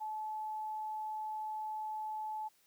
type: tone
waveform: sine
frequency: 863 Hz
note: A5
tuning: 34 cents flat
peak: -37 dBFS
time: 0-2.49 s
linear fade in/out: 20 ms
effects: white hiss -70 dBFS RMS until 2.66 s + high-pass 100 Hz 12 dB/octave